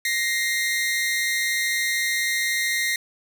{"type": "tone pair together", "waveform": "sawtooth", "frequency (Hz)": [1880, 2093], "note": ["A#6", "C7"], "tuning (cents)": [14, 0], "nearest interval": "major second", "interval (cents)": 186, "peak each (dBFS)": -21, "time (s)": [0.05, 2.96], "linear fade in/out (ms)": 2, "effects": []}